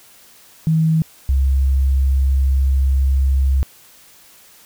sine tone pair in turn, 160 / 67.15 Hz, D#3 / C2, +49 / +46 cents, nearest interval octave + minor third, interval 1503 cents, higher first, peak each -12 dBFS, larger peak neither, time 0.67-1.02 / 1.29-3.63 s, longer second, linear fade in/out 0 ms, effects white hiss -47 dBFS RMS until 4.65 s

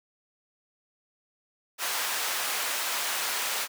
pink high-pass noise, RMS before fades -30 dBFS, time 1.78-3.68 s, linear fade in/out 50 ms, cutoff 930 Hz, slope 12 dB/octave, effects none

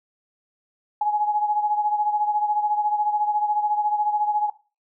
sine beating tone pair, 837 / 851 Hz, G#5 / G#5, +13 / +42 cents, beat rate 14 Hz, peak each -20 / -27 dBFS, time 1.01-4.5 s, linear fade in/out 5 ms, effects noise-tail reverb RT60 0.3 s tail -17 dB re dry

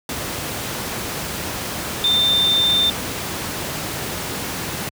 sine tone in noise, 3588 Hz, A7, 33 cents sharp, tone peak -14 dBFS, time 2.04-2.9 s, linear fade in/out 2 ms, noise pink, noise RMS -26 dBFS, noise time 0.09-4.89 s, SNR +9 dB, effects high-pass 80 Hz 12 dB/octave

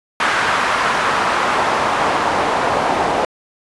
pink noise with band-pass filter sweep, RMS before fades -17 dBFS, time 0.2-3.25 s, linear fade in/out 2 ms, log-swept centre 1400 to 720 Hz, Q 1.4, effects resampled to 24000 Hz

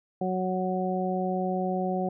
harmonic tone, 185 Hz, F#3, in tune, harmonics 1 / 2 / 3 / 4, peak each -29 / -32 / -33 / -31 dBFS, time 0.21-2.09 s, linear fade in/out 5 ms, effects none

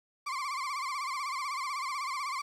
35% pulse tone with vibrato, 1100 Hz, C#6, 14 cents flat, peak -31 dBFS, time 0.26-2.42 s, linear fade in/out 10 ms, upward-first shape sine, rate 16 Hz, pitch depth 120 cents each way, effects low-pass 8000 Hz 12 dB/octave + 10-bit

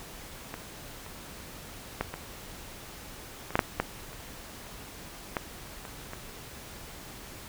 clicks, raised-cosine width 0.5 ms, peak -21 / -30 / -13 / -20 / -24 / -8 / -6 / -10 / -30 / -13 / -25 / -23 dBFS, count 12, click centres 0.541 / 1.064 / 2.01 / 2.14 / 3.506 / 3.555 / 3.592 / 3.8 / 4.131 / 5.368 / 5.852 / 6.134 s, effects pink hiss -45 dBFS RMS until 7.48 s

